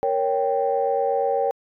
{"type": "chord", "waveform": "sine", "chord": "G diminished", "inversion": "first", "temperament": "equal", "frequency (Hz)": [466.2, 554.4, 784], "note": ["Bb4", "Db5", "G5"], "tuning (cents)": [0, 0, 0], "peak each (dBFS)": -23, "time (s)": [0.03, 1.51], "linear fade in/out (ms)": 0, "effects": ["tanh soft clip ceiling -10 dBFS"]}